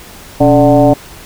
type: tone with frequency modulation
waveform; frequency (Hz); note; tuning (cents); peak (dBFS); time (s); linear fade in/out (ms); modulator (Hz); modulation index
sine; 435; A4; -20; -4; 0.4-0.94; 10; 154; 2
effects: pink hiss -34 dBFS RMS until 1.25 s